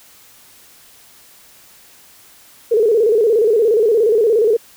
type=tone with vibrato; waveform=sine; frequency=442.7 Hz; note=A4; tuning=11 cents sharp; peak=-10 dBFS; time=2.71-4.57 s; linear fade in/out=10 ms; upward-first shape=square; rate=17 Hz; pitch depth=97 cents each way; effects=white hiss -46 dBFS RMS until 4.76 s